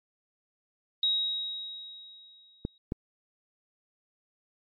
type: tone with exponential decay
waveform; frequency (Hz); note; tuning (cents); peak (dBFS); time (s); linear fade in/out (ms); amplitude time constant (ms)
sine; 3802; A#7; +33; -22; 1.03-2.78; 2; 380
type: clicks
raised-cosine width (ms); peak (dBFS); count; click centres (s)
3; -17; 2; 2.651 / 2.921
effects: MP3 32 kbps